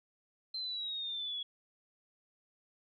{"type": "exponential sweep", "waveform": "sine", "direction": "down", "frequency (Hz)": [4132, 3344], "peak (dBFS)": -36, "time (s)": [0.54, 1.43], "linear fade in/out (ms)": 5, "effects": []}